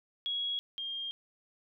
sine tone pair in turn, 3322 / 3214 Hz, G#7 / G7, 0 / +43 cents, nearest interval minor second, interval 57 cents, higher first, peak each -31 / -35 dBFS, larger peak first, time 0.26-0.59 / 0.78-1.11 s, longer neither, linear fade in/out 0 ms, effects none

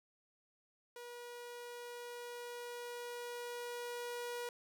sawtooth tone with level ramp, 482 Hz, B4, 42 cents flat, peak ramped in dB -44 to -36 dBFS, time 0.96-4.49 s, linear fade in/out 2 ms, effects none

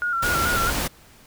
sine tone with vibrato, 1396.9 Hz, F6, in tune, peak -21 dBFS, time 0.02-0.7 s, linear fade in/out 0 ms, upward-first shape square, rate 4.6 Hz, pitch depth 47 cents each way
pink noise, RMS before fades -25 dBFS, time 0.22-0.88 s, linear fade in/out 10 ms
effects pink hiss -51 dBFS RMS until 1.26 s

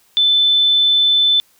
sine tone, 3520 Hz, A7, in tune, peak -10 dBFS, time 0.17-1.4 s, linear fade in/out 0 ms, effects white hiss -55 dBFS RMS until 1.59 s

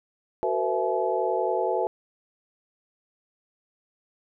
sine tone cluster, 374.5 / 458.3 / 509 / 664 / 854 Hz, F#4 / A#4 / C5 / E5 / G#5, +21 / -29 / -48 / +12 / +48 cents, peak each -29 dBFS, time 0.43-1.87 s, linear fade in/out 0 ms, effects none

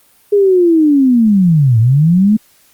sine linear two-way sweep, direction down then up, 415.3 to 108 to 221.1 Hz, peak -6 dBFS, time 0.32-2.37 s, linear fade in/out 10 ms, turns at 1.79 s, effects white hiss -50 dBFS RMS until 2.73 s + Opus 32 kbps

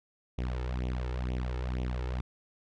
sawtooth tone with flanger, 62.3 Hz, B1, 16 cents sharp, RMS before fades -33 dBFS, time 0.38-2.21 s, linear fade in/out 5 ms, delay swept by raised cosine 0.31 to 2.31 ms, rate 2.1 Hz, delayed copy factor +0.8, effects low-pass 4000 Hz 12 dB/octave

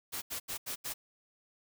white noise bursts, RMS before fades -38 dBFS, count 5, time 0.12-0.94 s, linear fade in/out 20 ms, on 100 ms, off 80 ms, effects none

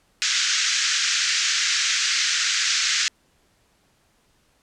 white band-pass noise, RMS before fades -22 dBFS, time 0.22-3.08 s, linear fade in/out 0 ms, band 1400 to 6900 Hz, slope 48 dB/octave, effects pink hiss -63 dBFS RMS until 4.62 s + low-pass 11000 Hz 12 dB/octave

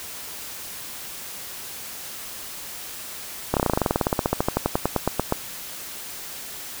slowing click train, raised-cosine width 1 ms, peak -5 dBFS, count 28, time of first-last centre 3.54-5.324 s, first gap 28 ms, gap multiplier 1.06, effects white hiss -36 dBFS RMS until 6.8 s

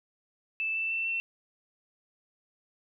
sine tone with pitch steps, 2637 / 2657 / 2677 / 2697 Hz, E7 / E7 / E7 / E7, 0 / +13 / +26 / +39 cents, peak -28 dBFS, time 0.6-1.2 s, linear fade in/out 0 ms, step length 150 ms, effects none

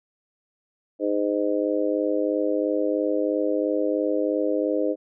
harmonic tone, 103 Hz, G#2, 14 cents flat, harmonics 3 / 4 / 5 / 6, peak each -25 / -28 / -25 / -29 dBFS, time 0.99-4.96 s, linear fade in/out 50 ms, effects none

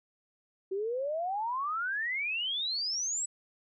sine exponential sweep, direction up, 372.9 to 7960 Hz, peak -30 dBFS, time 0.71-3.26 s, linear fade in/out 10 ms, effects none

